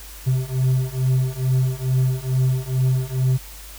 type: beating tone pair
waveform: triangle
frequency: 128.3 / 130.6 Hz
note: C3 / C3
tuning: -34 / -3 cents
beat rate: 2.3 Hz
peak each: -19 / -18 dBFS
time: 0.26-3.38 s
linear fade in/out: 20 ms
effects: added 50 Hz sine -39 dBFS peak until 3.78 s + white hiss -41 dBFS RMS until 3.78 s